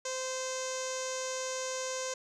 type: tone with low-pass filter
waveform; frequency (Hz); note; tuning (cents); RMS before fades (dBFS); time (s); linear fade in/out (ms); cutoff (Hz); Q
sawtooth; 518; C5; -17; -36; 0.05-2.14; 5; 6600; 6.3
effects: none